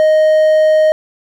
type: tone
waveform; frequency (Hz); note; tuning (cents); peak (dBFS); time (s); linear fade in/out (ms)
triangle; 622.3; D#5; 0; -5; 0-0.92; 0
effects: none